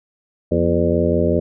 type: harmonic tone with a mistuned harmonic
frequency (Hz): 85.2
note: F2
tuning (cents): -42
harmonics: 1 / 2 / 3 / 4 / 5 / 6 / 7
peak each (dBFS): -22 / -22 / -22 / -22 / -22 / -22 / -22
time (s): 0.51-1.4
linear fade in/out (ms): 10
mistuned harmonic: 3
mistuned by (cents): -89
effects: none